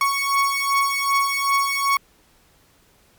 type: beating tone pair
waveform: 30% pulse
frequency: 1108.7 / 1111.3 Hz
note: C#6 / C#6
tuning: 0 / +4 cents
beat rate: 2.6 Hz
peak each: -19 / -18 dBFS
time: 0.01-1.97 s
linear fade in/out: 2 ms
effects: pink hiss -57 dBFS RMS until 3.18 s + MP3 96 kbps